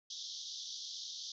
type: band-pass noise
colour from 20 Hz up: pink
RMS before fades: -45 dBFS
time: 0.1-1.32 s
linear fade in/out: 5 ms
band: 3300 to 6300 Hz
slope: 96 dB/octave
effects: none